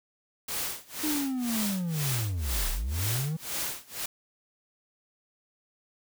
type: noise with tremolo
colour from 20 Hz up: white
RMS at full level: -31 dBFS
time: 0.48-4.06 s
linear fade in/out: 5 ms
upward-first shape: sine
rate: 2 Hz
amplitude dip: 95%
type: linear two-way sweep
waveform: triangle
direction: down then up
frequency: 311.1 to 31.42 to 164.9 Hz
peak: -26 dBFS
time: 1.03-3.37 s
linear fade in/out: 10 ms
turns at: 2.7 s
effects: none